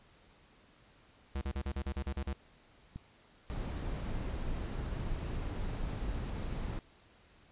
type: tone bursts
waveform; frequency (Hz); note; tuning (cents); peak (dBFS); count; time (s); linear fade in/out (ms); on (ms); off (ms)
square; 68; C#2; -33; -34; 10; 1.35-2.332; 5; 64; 38
type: click train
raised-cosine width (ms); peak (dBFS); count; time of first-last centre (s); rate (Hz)
5; -30; 5; 2.96-5.838; 1.39
type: noise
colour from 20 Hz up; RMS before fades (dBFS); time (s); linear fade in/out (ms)
brown; -37; 3.5-6.79; 0
effects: pink hiss -63 dBFS RMS until 7.51 s + resampled to 8000 Hz